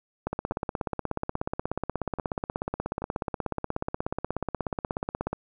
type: two click trains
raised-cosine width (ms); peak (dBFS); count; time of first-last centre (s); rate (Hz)
1; -14 / -21; 85 / 4; 0.27-5.33 / 0.52-3.02; 16.6 / 1.2
effects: none